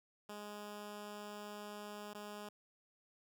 10% pulse tone with dropouts, 207.7 Hz, G#3, in tune, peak -38 dBFS, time 0.29-2.49 s, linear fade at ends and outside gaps 5 ms, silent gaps 2.135-2.147 s, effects none

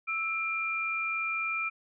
sine tone pair together, 1318.5 / 2385 Hz, E6 / D7, 0 / +26 cents, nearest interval minor seventh, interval 1026 cents, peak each -34 / -30 dBFS, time 0.07-1.7 s, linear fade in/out 20 ms, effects none

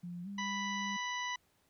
sine tone with pitch glide, 175 to 199.86 Hz, F3 to G3, +4 to +34 cents, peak -40 dBFS, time 0.03-0.97 s, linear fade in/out 10 ms, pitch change +230 cents, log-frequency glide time 0.23-0.28 s
harmonic tone, 987.8 Hz, B5, in tune, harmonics 1 / 2 / 3 / 4 / 5 / 6, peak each -39 / -39 / -44 / -49 / -58 / -48 dBFS, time 0.38-1.36 s, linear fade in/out 5 ms
effects pink hiss -73 dBFS RMS until 1.69 s

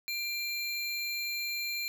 square tone pair together, 2375 / 4163 Hz, D7 / C8, +19 / -10 cents, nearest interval minor seventh, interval 971 cents, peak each -35 / -37 dBFS, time 0.08-1.88 s, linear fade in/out 0 ms, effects none

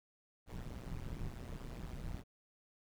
brown noise with amplitude modulation, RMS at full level -40 dBFS, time 0.46-2.24 s, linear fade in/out 50 ms, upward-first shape sine, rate 123 Hz, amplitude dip 95%, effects none

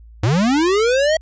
square linear sweep, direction up, 96.5 to 649 Hz, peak -14 dBFS, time 0.23-1.17 s, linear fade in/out 5 ms, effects added 56 Hz sine -39 dBFS peak until 1.21 s + resampled to 16000 Hz

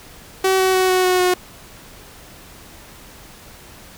sawtooth tone with pitch steps, 380 / 376.5 / 373 / 369.6 / 366.2 / 362.8 Hz, F#4 / F#4 / F#4 / F#4 / F#4 / F#4, +46 / +30 / +14 / -2 / -18 / -34 cents, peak -10 dBFS, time 0.44-1.34 s, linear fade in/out 5 ms, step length 150 ms, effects pink hiss -42 dBFS RMS until 3.97 s

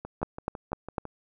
two click trains, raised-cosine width 1 ms, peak -14 / -23 dBFS, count 4 / 7, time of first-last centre 0.23-0.982 / 0.05-1.053 s, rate 3.99 / 5.98 Hz, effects none

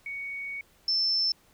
sine tone pair in turn, 2233 / 5311 Hz, C#7 / E8, +12 / +12 cents, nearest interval octave + minor third, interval 1500 cents, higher second, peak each -33 / -23 dBFS, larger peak second, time 0.06-0.61 / 0.88-1.32 s, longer first, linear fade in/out 2 ms, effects pink hiss -62 dBFS RMS until 1.53 s

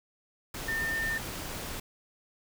sine tone in noise, 1806 Hz, A6, 45 cents sharp, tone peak -29 dBFS, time 0.68-1.18 s, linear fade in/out 5 ms, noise pink, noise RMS -38 dBFS, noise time 0.54-1.8 s, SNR +6 dB, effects none

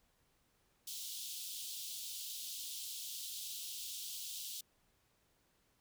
pink high-pass noise, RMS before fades -45 dBFS, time 0.87-4.61 s, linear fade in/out 5 ms, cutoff 3100 Hz, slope 48 dB/octave, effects pink hiss -75 dBFS RMS until 5.8 s

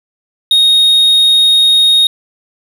triangle tone, 3729 Hz, A#7, in tune, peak -4 dBFS, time 0.51-2.07 s, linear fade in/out 2 ms, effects 7-bit

